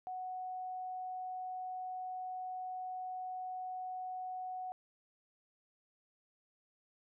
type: tone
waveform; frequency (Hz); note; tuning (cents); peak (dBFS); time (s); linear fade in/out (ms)
sine; 740; F#5; 0; -39; 0.07-4.72; 0
effects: none